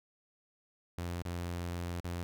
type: tone with dropouts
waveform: sawtooth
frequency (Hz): 87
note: F2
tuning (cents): -6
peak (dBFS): -32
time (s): 0.98-2.23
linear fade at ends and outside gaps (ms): 0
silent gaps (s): 1.222-1.252 / 2.002-2.045
effects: none